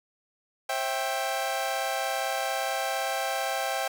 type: chord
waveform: sawtooth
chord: C major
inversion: none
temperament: equal with one note detuned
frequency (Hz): 535.2 / 659.3 / 784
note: C5 / E5 / G5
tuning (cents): +39 / 0 / 0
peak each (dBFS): -30 / -29 / -26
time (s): 0.69-3.88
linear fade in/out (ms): 5
effects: none